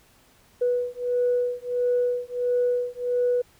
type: beating tone pair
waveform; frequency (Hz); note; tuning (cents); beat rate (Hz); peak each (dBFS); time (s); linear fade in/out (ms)
sine; 490 / 491.5; B4 / B4; -14 / -8; 1.5; -24 / -24; 0.61-3.42; 10
effects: tanh soft clip ceiling -14 dBFS + pink hiss -58 dBFS RMS until 3.59 s